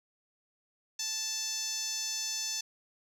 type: tone with band-pass filter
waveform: 10% pulse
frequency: 880 Hz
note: A5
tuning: in tune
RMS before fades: -35 dBFS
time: 0.99-2.61 s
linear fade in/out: 5 ms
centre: 6400 Hz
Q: 3.4
effects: none